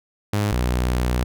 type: tone pair in turn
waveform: sawtooth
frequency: 103.5 / 61.54 Hz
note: G#2 / B1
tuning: -5 / -5 cents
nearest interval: major sixth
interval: 900 cents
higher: first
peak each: -15 dBFS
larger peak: neither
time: 0.33-0.52 / 0.52-1.24 s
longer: second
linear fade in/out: 5 ms
effects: none

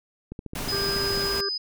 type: click train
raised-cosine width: 3 ms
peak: -22 dBFS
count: 13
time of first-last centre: 0.32-1.177 s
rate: 14 Hz
type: noise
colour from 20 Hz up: pink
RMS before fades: -32 dBFS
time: 0.55-1.41 s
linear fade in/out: 5 ms
type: tone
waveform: sine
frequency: 5000 Hz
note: D#8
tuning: 8 cents sharp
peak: -26 dBFS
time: 0.68-1.58 s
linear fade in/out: 10 ms
type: harmonic tone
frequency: 397 Hz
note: G4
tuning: 22 cents sharp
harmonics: 1 / 3 / 4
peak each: -29 / -37 / -35 dBFS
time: 0.72-1.49 s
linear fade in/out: 5 ms
effects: none

